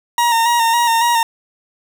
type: tone with vibrato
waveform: 40% pulse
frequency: 932.3 Hz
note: A#5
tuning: in tune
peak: -11 dBFS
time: 0.18-1.23 s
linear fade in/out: 2 ms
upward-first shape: square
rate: 3.6 Hz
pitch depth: 32 cents each way
effects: none